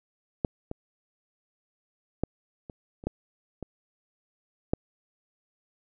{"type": "clicks", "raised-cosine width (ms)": 2, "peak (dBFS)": [-11, -20, -12, -27, -30, -14, -22, -10], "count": 8, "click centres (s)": [0.448, 0.714, 2.236, 2.698, 3.039, 3.07, 3.627, 4.735], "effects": []}